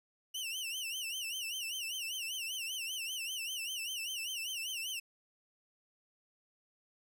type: tone with vibrato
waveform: sawtooth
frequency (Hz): 2866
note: F7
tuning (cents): +44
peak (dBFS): -34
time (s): 0.34-5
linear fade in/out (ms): 10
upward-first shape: sine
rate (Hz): 5.1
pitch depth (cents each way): 150
effects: none